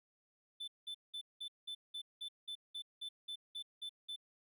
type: tone bursts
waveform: triangle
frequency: 3520 Hz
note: A7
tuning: in tune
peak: -40 dBFS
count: 14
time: 0.6-4.162 s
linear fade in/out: 10 ms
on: 78 ms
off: 190 ms
effects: none